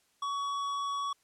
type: tone with tanh clipping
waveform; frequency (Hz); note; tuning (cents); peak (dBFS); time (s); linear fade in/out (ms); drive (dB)
triangle; 1126; C#6; +27; -33; 0.22-1.13; 5; 16
effects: white hiss -70 dBFS RMS until 1.23 s + low-pass 10000 Hz 12 dB/octave